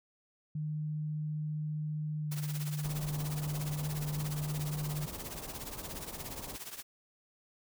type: tone with pitch glide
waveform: sine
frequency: 152.5 to 149.45 Hz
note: D#3 to D3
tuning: -34 to +31 cents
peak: -33 dBFS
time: 0.55-5.06 s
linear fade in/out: 5 ms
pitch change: -35 cents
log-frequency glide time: 2.21-2.33 s
type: noise with tremolo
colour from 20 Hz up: white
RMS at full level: -41 dBFS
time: 2.31-6.83 s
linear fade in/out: 10 ms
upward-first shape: triangle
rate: 17 Hz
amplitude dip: 85%
type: low-pass noise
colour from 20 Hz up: pink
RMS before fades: -46 dBFS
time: 2.84-6.56 s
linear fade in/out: 5 ms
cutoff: 1200 Hz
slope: 48 dB/octave
effects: none